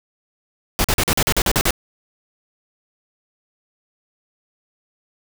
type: noise bursts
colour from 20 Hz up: pink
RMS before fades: -17 dBFS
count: 10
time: 0.79-1.707 s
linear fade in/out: 0 ms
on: 53 ms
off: 43 ms
effects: none